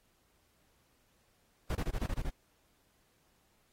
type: noise bursts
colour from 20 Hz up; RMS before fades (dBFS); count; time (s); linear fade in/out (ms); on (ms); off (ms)
brown; -33; 8; 1.7-2.298; 5; 52; 26
effects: pink hiss -72 dBFS RMS until 3.72 s + AAC 48 kbps